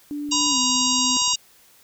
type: tone with pitch glide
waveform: sine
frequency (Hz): 292.3 to 254.5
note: D4 to C4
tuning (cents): -8 to -48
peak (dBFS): -26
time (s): 0.11-1.17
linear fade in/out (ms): 0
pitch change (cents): -240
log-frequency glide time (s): 0.49-0.58
type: click train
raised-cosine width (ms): 3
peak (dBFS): -34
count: 19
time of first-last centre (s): 0.29-1.337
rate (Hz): 17.2
type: harmonic tone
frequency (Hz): 946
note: A#5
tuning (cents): +25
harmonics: 3 / 4 / 5 / 6 / 7 / 8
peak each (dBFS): -26 / -26 / -26 / -26 / -26 / -26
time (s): 0.31-1.36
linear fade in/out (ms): 10
type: tone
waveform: sine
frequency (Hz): 1000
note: B5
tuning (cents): +21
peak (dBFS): -27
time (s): 0.32-1.33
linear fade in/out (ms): 5
effects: white hiss -54 dBFS RMS until 1.83 s